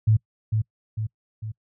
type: tone with echo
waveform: sine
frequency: 109 Hz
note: A2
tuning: 16 cents flat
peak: -14 dBFS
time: 0.07-0.17 s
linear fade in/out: 10 ms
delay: 450 ms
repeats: 3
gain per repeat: -5 dB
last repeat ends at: 1.52 s
effects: noise-tail reverb RT60 0.1 s tail -26 dB re dry